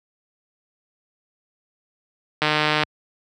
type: click train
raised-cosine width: 0.3 ms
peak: -3 dBFS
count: 64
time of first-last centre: 2.42-2.834 s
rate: 152 Hz
effects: high-pass 80 Hz 12 dB/octave